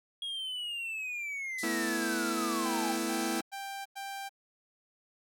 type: linear sweep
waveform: triangle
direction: down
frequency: 3300 to 788 Hz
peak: -33 dBFS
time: 0.22-2.92 s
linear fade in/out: 2 ms
type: band-pass noise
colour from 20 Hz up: pink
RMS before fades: -43 dBFS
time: 1.58-3.4 s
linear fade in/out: 5 ms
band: 3900 to 12000 Hz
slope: 48 dB/octave
type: chord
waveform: sawtooth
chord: A suspended second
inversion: none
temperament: just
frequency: 220 / 247.5 / 330 Hz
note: A3 / B3 / E4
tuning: 0 / +4 / +2 cents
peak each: -33 / -33 / -29 dBFS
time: 1.63-3.41 s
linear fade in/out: 5 ms
type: tone bursts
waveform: sawtooth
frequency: 788 Hz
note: G5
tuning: 9 cents sharp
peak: -34 dBFS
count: 4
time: 2.64-4.294 s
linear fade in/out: 20 ms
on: 340 ms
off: 98 ms
effects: none